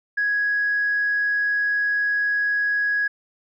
sine tone, 1664 Hz, G#6, 3 cents sharp, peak -18 dBFS, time 0.17-3.08 s, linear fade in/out 10 ms, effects tanh soft clip ceiling -14 dBFS

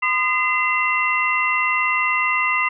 sine tone cluster, 1026 / 1225 / 2049 / 2722 Hz, C6 / D#6 / C7 / F7, -34 / -27 / -37 / -45 cents, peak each -24 / -24 / -20 / -23 dBFS, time 0.02-2.69 s, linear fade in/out 10 ms, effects none

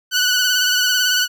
15% pulse tone with vibrato, 1486 Hz, F#6, 7 cents sharp, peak -8 dBFS, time 0.11-1.28 s, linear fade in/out 50 ms, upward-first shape sine, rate 18 Hz, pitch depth 33 cents each way, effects none

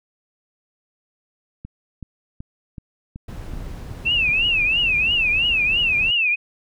click train, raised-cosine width 5 ms, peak -21 dBFS, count 8, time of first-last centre 1.65-4.292 s, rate 2.65 Hz
brown noise, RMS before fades -33 dBFS, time 3.28-6.11 s, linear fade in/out 5 ms
sine tone with vibrato, 2637 Hz, E7, in tune, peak -16 dBFS, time 4.05-6.36 s, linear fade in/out 20 ms, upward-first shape triangle, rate 3 Hz, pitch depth 190 cents each way
effects none

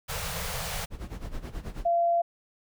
pink band-stop noise, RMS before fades -33 dBFS, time 0.08-0.86 s, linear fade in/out 20 ms, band 190 to 440 Hz, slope 96 dB/octave
brown noise with tremolo, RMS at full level -33 dBFS, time 0.9-1.88 s, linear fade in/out 50 ms, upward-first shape sine, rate 9.3 Hz, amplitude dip 80%
sine tone, 685 Hz, F5, 34 cents flat, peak -21 dBFS, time 1.85-2.22 s, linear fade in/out 10 ms
effects none

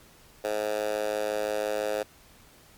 10% pulse tone with high-pass filter, 105.9 Hz, G#2, 34 cents sharp, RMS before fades -29 dBFS, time 0.44-2.03 s, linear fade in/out 5 ms, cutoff 520 Hz, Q 2.8, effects pink hiss -55 dBFS RMS until 2.77 s + MP3 96 kbps

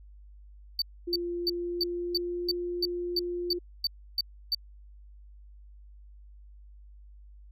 triangle tone bursts, 4578 Hz, D8, 45 cents flat, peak -23 dBFS, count 12, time 0.79-4.548 s, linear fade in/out 2 ms, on 29 ms, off 310 ms
sine tone with pitch glide, 347.2 to 351.4 Hz, F4 to F4, -10 to +11 cents, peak -30 dBFS, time 1.07-3.59 s, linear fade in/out 10 ms, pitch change +21 cents, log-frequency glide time 1.25-2.53 s
effects added 50 Hz sine -48 dBFS peak until 7.51 s

